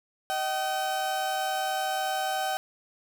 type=tone pair together; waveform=35% pulse; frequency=622.3 / 765.3 Hz; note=D#5 / G5; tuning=0 / -42 cents; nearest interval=major third; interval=358 cents; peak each=-33 / -26 dBFS; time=0.3-2.57 s; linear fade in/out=0 ms; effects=9-bit